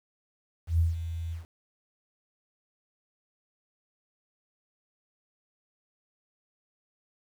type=tone with ADSR envelope; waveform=sine; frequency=83.1 Hz; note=E2; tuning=15 cents sharp; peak=-19 dBFS; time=0.67-1.46 s; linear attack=120 ms; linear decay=160 ms; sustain=-12 dB; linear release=140 ms; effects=9-bit